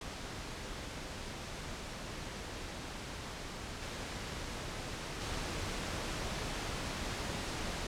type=noise with level steps; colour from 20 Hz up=pink; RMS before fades=-43 / -41 / -38 dBFS; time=0.01-7.87 s; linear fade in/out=5 ms; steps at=3.81 / 5.2 s; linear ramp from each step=20 ms; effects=low-pass 7000 Hz 12 dB/octave